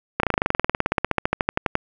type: slowing click train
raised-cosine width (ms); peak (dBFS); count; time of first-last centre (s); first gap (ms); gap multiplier
0.5; -3; 28; 0.2-1.754; 33; 1.04
effects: none